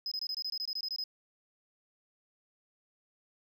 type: tone bursts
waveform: sine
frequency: 5060 Hz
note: D#8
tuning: 28 cents sharp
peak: -31 dBFS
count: 13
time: 0.06-1.039 s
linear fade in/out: 2 ms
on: 55 ms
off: 22 ms
effects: tanh soft clip ceiling -31 dBFS